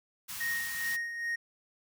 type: band-stop noise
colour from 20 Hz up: white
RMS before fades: -40 dBFS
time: 0.28-0.97 s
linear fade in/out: 20 ms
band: 230 to 920 Hz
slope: 24 dB/octave
type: tone with tremolo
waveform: triangle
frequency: 1864.7 Hz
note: A#6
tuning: in tune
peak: -28 dBFS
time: 0.4-1.36 s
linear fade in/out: 10 ms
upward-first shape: sine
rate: 2.4 Hz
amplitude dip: 55%
effects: none